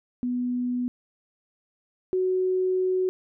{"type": "tone pair in turn", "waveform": "sine", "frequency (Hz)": [246.9, 371.1], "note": ["B3", "F#4"], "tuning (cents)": [0, 5], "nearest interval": "perfect fifth", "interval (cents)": 705, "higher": "second", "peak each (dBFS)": [-24, -21], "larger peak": "second", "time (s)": [[0.23, 0.88], [2.13, 3.09]], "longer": "second", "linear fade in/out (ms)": 0, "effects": []}